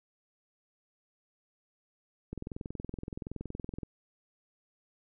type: click train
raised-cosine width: 3 ms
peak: -25 dBFS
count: 33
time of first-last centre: 2.33-3.832 s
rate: 21.3 Hz
effects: none